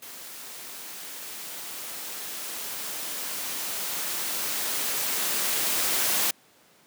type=noise with level ramp; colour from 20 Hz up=white; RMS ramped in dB=-42 to -24 dBFS; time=0.02-6.31 s; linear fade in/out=5 ms; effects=pink hiss -58 dBFS RMS until 6.86 s + high-pass 200 Hz 12 dB/octave